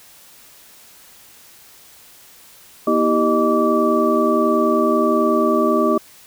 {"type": "tone cluster", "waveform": "sine", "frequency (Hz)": [240.1, 321.5, 392.1, 616, 1156], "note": ["B3", "E4", "G4", "D#5", "D6"], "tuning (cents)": [-49, -43, 0, -17, -28], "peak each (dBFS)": -20, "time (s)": [2.87, 5.98], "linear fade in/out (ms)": 5, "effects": ["white hiss -46 dBFS RMS until 6.26 s"]}